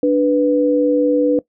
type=tone pair together; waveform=sine; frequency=293.7 / 493.9 Hz; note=D4 / B4; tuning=0 / 0 cents; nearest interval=major sixth; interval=900 cents; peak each=-14 dBFS; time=0.03-1.39 s; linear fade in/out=2 ms; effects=noise-tail reverb RT60 0.1 s tail -19 dB re dry